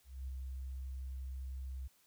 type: tone with ADSR envelope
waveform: sine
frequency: 65.41 Hz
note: C2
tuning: in tune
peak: -38 dBFS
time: 0.04-1.88 s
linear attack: 240 ms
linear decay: 10 ms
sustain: -2 dB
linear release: 13 ms
effects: white hiss -70 dBFS RMS until 2.06 s